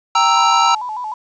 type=chord; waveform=square; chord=E diminished; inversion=first; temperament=equal; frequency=784 / 932.3 / 1318.5 Hz; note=G5 / Bb5 / E6; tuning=0 / 0 / 0 cents; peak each=-20 / -15 / -15 dBFS; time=0.15-0.75 s; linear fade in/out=5 ms
type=tone with vibrato; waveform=sine; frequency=923 Hz; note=A#5; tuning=17 cents flat; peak=-22 dBFS; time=0.36-1.14 s; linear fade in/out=5 ms; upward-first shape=square; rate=6.6 Hz; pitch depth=120 cents each way
effects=resampled to 16000 Hz + 8-bit